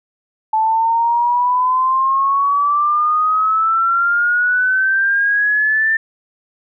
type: exponential sweep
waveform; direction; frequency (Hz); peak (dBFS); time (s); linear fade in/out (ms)
sine; up; 870 to 1792; -12; 0.53-5.97; 5
effects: none